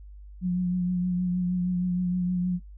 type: tone with vibrato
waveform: sine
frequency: 179.8 Hz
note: F#3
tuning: 49 cents flat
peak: -23 dBFS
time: 0.41-2.6 s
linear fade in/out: 50 ms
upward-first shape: triangle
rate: 6.4 Hz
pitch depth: 31 cents each way
effects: noise-tail reverb RT60 0.1 s tail -24 dB re dry + added 50 Hz sine -42 dBFS peak until 2.77 s